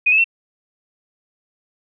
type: tone with pitch steps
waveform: sine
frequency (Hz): 2483 / 2591 / 2705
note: D#7 / E7 / E7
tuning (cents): -4 / -30 / +44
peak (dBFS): -11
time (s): 0.06-0.243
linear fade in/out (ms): 10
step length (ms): 61
effects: none